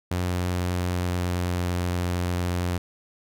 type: tone with pitch glide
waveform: sawtooth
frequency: 89.6 to 88.67 Hz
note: F2 to F2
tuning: +45 to +27 cents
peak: -20 dBFS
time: 0.11-2.78 s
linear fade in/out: 5 ms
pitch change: -18 cents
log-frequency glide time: 0.63-1.71 s
effects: none